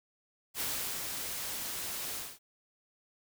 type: noise with ADSR envelope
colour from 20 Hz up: white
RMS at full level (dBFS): -34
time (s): 0.54-2.39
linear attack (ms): 63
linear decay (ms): 400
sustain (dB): -4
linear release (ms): 230
effects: none